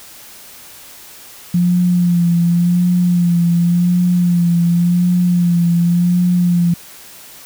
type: tone with vibrato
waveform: sine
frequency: 174.61 Hz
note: F3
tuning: in tune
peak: -10 dBFS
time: 1.54-6.74 s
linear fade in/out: 5 ms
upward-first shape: sine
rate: 0.9 Hz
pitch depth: 36 cents each way
effects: white hiss -38 dBFS RMS until 7.45 s